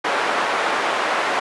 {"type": "band-pass noise", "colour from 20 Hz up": "white", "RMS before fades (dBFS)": -21, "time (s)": [0.04, 1.4], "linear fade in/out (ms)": 10, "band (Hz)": [470, 1400], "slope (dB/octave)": 12, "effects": ["resampled to 24000 Hz"]}